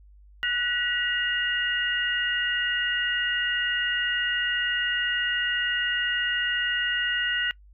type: tone cluster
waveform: sine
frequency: 1476 / 1922 / 2841 Hz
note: F#6 / B6 / F7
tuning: -5 / -48 / +29 cents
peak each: -28 dBFS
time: 0.43-7.51 s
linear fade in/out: 0 ms
effects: noise-tail reverb RT60 0.1 s tail -22 dB re dry + added 50 Hz sine -49 dBFS peak until 7.73 s